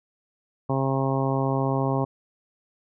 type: harmonic tone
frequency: 134.7 Hz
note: C#3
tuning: 49 cents flat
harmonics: 1 / 2 / 3 / 4 / 5 / 6 / 7 / 8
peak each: -25 / -28 / -30 / -31 / -32 / -33 / -33 / -34 dBFS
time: 0.69-2.05 s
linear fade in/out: 10 ms
effects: none